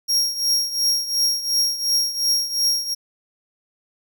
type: tone with tremolo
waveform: 40% pulse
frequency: 5588 Hz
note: F8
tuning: in tune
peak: -14 dBFS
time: 0.08-2.95 s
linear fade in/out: 20 ms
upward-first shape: triangle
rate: 2.8 Hz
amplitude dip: 80%
effects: none

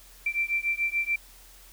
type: beating tone pair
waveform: sine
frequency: 2345 / 2351.9 Hz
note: D7 / D7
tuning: -3 / +2 cents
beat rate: 6.9 Hz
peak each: -28 / -28 dBFS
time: 0.26-1.16 s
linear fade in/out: 5 ms
effects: added 42 Hz sine -53 dBFS peak until 1.72 s + white hiss -53 dBFS RMS until 1.72 s

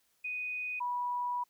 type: tone pair in turn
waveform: sine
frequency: 2489 / 977.5 Hz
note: D#7 / B5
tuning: 0 / -18 cents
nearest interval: octave + major third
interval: 1618 cents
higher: first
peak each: -34 / -31 dBFS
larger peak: second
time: 0.24-0.8 / 0.8-1.44 s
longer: second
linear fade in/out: 10 ms
effects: white hiss -73 dBFS RMS until 1.49 s

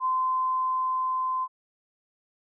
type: tone with level ramp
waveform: sine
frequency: 1032 Hz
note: C6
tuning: 24 cents flat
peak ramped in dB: -22 to -25 dBFS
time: 0-1.48 s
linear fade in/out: 50 ms
effects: none

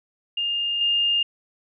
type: tone with level steps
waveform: sine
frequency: 2819 Hz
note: F7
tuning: 16 cents sharp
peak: -22 / -18 dBFS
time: 0.37-1.23 s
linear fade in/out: 5 ms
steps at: 0.81 s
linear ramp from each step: 2 ms
effects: none

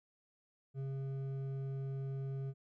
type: tone with hard clipping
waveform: sine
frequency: 135.5 Hz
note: C#3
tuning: 39 cents flat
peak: -39 dBFS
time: 0.74-2.54 s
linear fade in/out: 50 ms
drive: 7 dB
effects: none

